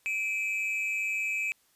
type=tone pair together; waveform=triangle; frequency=2351 / 2553 Hz; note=D7 / D#7; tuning=+1 / +44 cents; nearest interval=minor second; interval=143 cents; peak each=-30 / -29 dBFS; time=0.06-1.52 s; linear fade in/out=0 ms; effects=white hiss -67 dBFS RMS until 1.75 s + resampled to 32000 Hz